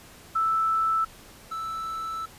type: tone pair in turn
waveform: sine / triangle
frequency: 1318.5 / 1318.5 Hz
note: E6 / E6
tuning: 0 / 0 cents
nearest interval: unison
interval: 0 cents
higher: neither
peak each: -21 / -28 dBFS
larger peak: first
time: 0.35-1.05 / 1.51-2.26 s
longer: second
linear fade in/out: 10 ms
effects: pink hiss -49 dBFS RMS until 2.38 s + resampled to 32000 Hz